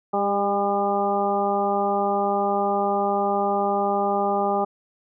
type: harmonic tone with a mistuned harmonic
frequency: 201.3 Hz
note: G3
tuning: 46 cents sharp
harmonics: 1 / 2 / 3 / 4 / 5 / 6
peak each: -29 / -26 / -27 / -23 / -34 / -29 dBFS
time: 0.13-4.65 s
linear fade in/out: 10 ms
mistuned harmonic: 2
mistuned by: -16 cents
effects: none